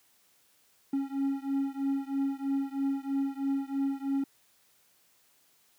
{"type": "beating tone pair", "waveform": "triangle", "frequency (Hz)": [273.2, 276.3], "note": ["C#4", "C#4"], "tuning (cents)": [-25, -6], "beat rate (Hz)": 3.1, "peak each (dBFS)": [-29, -30], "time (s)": [0.93, 4.24], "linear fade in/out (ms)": 5, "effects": ["white hiss -66 dBFS RMS until 5.78 s", "high-pass 80 Hz 12 dB/octave"]}